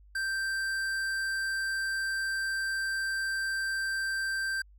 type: tone with tanh clipping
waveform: sine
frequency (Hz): 1568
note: G6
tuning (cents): 0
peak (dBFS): -31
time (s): 0.15-4.62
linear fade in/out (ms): 5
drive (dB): 15
effects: added 50 Hz sine -53 dBFS peak until 4.78 s